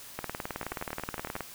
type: two click trains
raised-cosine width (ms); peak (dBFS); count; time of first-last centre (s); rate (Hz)
0.5; -18 / -21; 24 / 9; 0.19-1.407 / 0.63-1.364; 18.9 / 10.9
effects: white hiss -47 dBFS RMS until 1.54 s